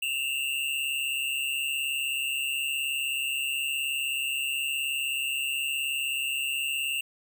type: tone pair together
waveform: square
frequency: 2681 / 2820 Hz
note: E7 / F7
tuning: +29 / +16 cents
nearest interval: minor second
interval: 87 cents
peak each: -31 / -31 dBFS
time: 0.02-7.01 s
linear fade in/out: 5 ms
effects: none